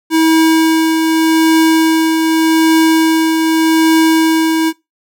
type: tone with tremolo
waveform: square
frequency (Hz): 321.8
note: E4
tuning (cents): -42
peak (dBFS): -7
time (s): 0.1-4.73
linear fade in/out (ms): 50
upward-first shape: triangle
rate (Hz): 0.84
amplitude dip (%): 40
effects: noise-tail reverb RT60 0.2 s tail -21 dB re dry